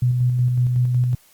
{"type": "tone with tremolo", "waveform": "sine", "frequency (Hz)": 124.1, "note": "B2", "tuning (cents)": 9, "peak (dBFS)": -14, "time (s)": [0.02, 1.15], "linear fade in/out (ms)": 5, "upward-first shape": "square", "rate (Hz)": 5.4, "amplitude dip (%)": 30, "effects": ["white hiss -54 dBFS RMS until 1.33 s", "Opus 48 kbps"]}